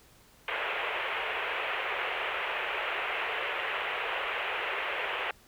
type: band-pass noise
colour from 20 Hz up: white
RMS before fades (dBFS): -33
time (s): 0.48-5.31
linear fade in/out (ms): 2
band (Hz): 390 to 2900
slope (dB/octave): 48
effects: pink hiss -59 dBFS RMS until 5.47 s